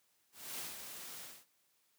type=noise with ADSR envelope; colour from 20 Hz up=white; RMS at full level=-42 dBFS; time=0.32-1.46 s; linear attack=260 ms; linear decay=170 ms; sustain=-6 dB; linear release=250 ms; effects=white hiss -75 dBFS RMS until 1.98 s + high-pass 100 Hz 12 dB/octave